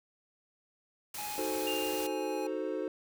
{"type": "noise", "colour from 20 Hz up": "white", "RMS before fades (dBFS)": -41, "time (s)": [1.14, 2.07], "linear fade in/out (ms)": 5}
{"type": "tone", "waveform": "square", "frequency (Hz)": 835, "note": "G#5", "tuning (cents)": 9, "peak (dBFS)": -40, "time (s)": [1.18, 2.47], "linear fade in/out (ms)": 5}
{"type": "chord", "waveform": "triangle", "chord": "D# diminished seventh", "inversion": "none", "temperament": "equal", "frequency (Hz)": [311.1, 370, 440, 523.3], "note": ["D#4", "F#4", "A4", "C5"], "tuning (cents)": [0, 0, 0, 0], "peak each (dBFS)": -36, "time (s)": [1.38, 2.88], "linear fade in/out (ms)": 2}
{"type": "tone with exponential decay", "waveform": "sine", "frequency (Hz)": 2794, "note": "F7", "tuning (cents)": 0, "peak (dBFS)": -33, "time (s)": [1.67, 2.87], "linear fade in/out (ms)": 1, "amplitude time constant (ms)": 260}
{"effects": []}